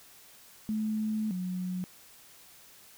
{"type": "tone pair in turn", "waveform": "sine", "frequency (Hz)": [216.2, 182.49], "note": ["A3", "F#3"], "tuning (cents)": [-30, -24], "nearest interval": "minor third", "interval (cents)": 294, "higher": "first", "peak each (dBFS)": [-28, -31], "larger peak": "first", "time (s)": [[0.69, 1.31], [1.31, 1.84]], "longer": "first", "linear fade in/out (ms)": 0, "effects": ["white hiss -55 dBFS RMS until 2.97 s"]}